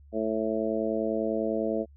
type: harmonic tone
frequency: 110 Hz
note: A2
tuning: in tune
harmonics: 2 / 3 / 4 / 5 / 6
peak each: -32 / -32 / -32 / -32 / -32 dBFS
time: 0.12-1.86 s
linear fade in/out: 50 ms
effects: added 71 Hz sine -50 dBFS peak until 1.96 s